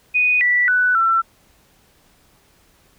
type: tone with pitch steps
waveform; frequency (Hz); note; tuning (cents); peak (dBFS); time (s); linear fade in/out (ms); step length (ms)
sine; 2483 / 1961 / 1489 / 1344; D#7 / B6 / F#6 / E6; -4 / -13 / +11 / +33; -13; 0.14-1.22; 20; 270
effects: pink hiss -56 dBFS RMS until 2.98 s